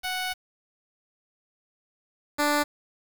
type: tone pair in turn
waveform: 10% pulse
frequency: 740 / 293.7 Hz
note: F#5 / D4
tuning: 0 / 0 cents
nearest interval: octave + major third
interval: 1600 cents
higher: first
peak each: -20 / -13 dBFS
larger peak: second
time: 0.03-0.34 / 2.38-2.64 s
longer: first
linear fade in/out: 20 ms
effects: 7-bit

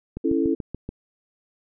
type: click train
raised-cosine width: 3 ms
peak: -18 dBFS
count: 6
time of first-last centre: 0.17-0.89 s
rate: 6.94 Hz
type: chord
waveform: sine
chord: A major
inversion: first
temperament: just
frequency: 275 / 330 / 440 Hz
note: C#4 / E4 / A4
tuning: -14 / +2 / 0 cents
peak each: -23 / -22 / -26 dBFS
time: 0.24-0.55 s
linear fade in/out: 10 ms
effects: none

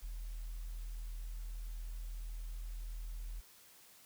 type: tone with ADSR envelope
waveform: sine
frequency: 40.78 Hz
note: E1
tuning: 18 cents flat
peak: -36 dBFS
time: 0.02-3.41 s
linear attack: 30 ms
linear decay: 13 ms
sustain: -3 dB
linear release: 17 ms
effects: tanh soft clip ceiling -37 dBFS + white hiss -61 dBFS RMS until 4.05 s

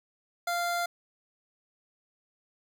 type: tone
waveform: 25% pulse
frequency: 695 Hz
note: F5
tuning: 9 cents flat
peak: -24 dBFS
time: 0.47-0.86 s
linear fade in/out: 5 ms
effects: none

